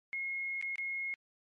sine tone with dropouts, 2159 Hz, C#7, 46 cents flat, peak -34 dBFS, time 0.13-1.14 s, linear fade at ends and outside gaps 0 ms, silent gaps 0.613-0.625 / 0.757-0.782 s, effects MP3 48 kbps

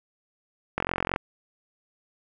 click train, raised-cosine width 0.5 ms, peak -10 dBFS, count 18, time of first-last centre 0.78-1.161 s, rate 44.6 Hz, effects none

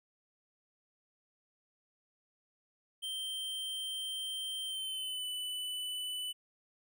square tone with pitch glide, 3136 to 2989 Hz, G7 to F#7, 0 to +17 cents, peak -37 dBFS, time 3.02-6.33 s, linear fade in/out 20 ms, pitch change -83 cents, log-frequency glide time 4.65-5.26 s, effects none

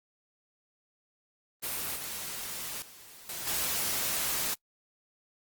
white noise with level steps, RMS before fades -34 / -38 / -51 / -38 / -31 dBFS, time 1.62-4.55 s, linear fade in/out 20 ms, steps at 1.96 / 2.82 / 3.29 / 3.47 s, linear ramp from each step 2 ms, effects noise-tail reverb RT60 0.1 s tail -25 dB re dry + Opus 24 kbps

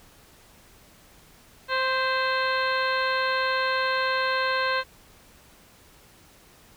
harmonic tone with a mistuned harmonic, 523 Hz, C5, 1 cent flat, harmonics 1 / 2 / 3 / 4 / 5 / 6 / 7 / 8, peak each -29 / -27 / -27 / -35 / -34 / -39 / -39 / -34 dBFS, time 1.68-4.84 s, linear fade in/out 50 ms, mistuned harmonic 4, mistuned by -39 cents, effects pink hiss -54 dBFS RMS until 6.76 s

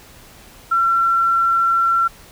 sine tone, 1357 Hz, E6, 50 cents sharp, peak -13 dBFS, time 0.71-2.08 s, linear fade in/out 10 ms, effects pink hiss -44 dBFS RMS until 2.31 s

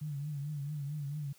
sine tone with vibrato, 145.6 Hz, D3, 15 cents flat, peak -35 dBFS, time 0.01-1.33 s, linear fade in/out 10 ms, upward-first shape triangle, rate 4.5 Hz, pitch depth 100 cents each way, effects white hiss -63 dBFS RMS until 1.38 s

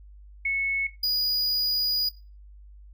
sine / square tone pair in turn, 2200 / 4912 Hz, C#7 / D#8, -14 / -23 cents, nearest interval octave + major second, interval 1391 cents, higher second, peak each -23 dBFS, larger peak neither, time 0.45-0.87 / 1.03-2.09 s, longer second, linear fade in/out 5 ms, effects noise-tail reverb RT60 0.3 s tail -17 dB re dry + added 50 Hz sine -45 dBFS peak until 2.93 s

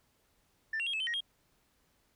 sine tone with pitch steps, 1778 / 2751 / 3258 / 2603 / 3077 / 1883 / 3243 Hz, A6 / F7 / G#7 / E7 / G7 / A#6 / G#7, +18 / -27 / -34 / -22 / -33 / +17 / -42 cents, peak -30 dBFS, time 0.73-1.206 s, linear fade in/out 5 ms, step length 68 ms, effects tanh soft clip ceiling -29 dBFS + pink hiss -72 dBFS RMS until 2.15 s

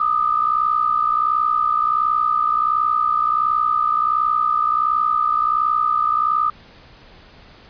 sine tone pair together, 1208.6 / 1270 Hz, D6 / D#6, +49 / +35 cents, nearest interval minor second, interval 86 cents, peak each -17 / -20 dBFS, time 0-6.5 s, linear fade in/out 5 ms, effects pink hiss -46 dBFS RMS until 7.69 s + resampled to 11025 Hz

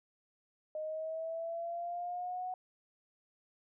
sine linear sweep, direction up, 616 to 740 Hz, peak -36 dBFS, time 0.75-2.54 s, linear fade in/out 2 ms, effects none

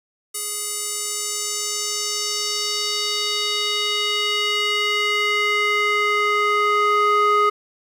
square tone with band-pass filter sweep, 416.2 Hz, G#4, 4 cents sharp, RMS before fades -21 dBFS, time 0.34-7.5 s, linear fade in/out 10 ms, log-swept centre 10000 to 1200 Hz, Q 2, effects 8-bit

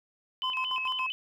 sine tone with vibrato, 2794 Hz, F7, in tune, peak -30 dBFS, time 0.42-1.12 s, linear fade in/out 0 ms, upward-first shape square, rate 4.4 Hz, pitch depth 140 cents each way
triangle tone with tremolo, 1031 Hz, C6, 26 cents flat, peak -28 dBFS, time 0.43-1.07 s, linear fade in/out 10 ms, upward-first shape square, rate 7.1 Hz, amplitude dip 75%
effects none

